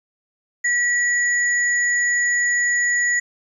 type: tone pair together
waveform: sine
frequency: 1933 / 6888 Hz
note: B6 / A8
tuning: -38 / -38 cents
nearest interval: octave + minor seventh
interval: 2200 cents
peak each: -17 / -24 dBFS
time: 0.64-3.2 s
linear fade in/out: 10 ms
effects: 9-bit